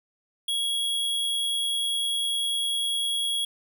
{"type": "tone", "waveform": "square", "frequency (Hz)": 3321, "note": "G#7", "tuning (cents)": -1, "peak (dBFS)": -25, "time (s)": [0.48, 3.45], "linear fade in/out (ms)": 5, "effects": []}